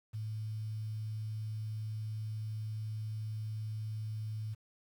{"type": "tone with quantisation", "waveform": "sine", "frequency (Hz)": 108.6, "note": "A2", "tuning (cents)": -22, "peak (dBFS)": -36, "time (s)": [0.13, 4.55], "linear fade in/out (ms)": 20, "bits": 10, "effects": []}